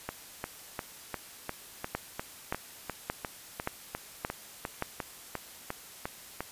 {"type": "two click trains", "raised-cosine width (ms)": 0.5, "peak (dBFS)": [-15, -18], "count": [6, 19], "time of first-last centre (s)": [[1.95, 4.824], [0.09, 6.406]], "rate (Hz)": [1.74, 2.85], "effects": ["white hiss -49 dBFS RMS until 6.51 s", "resampled to 32000 Hz"]}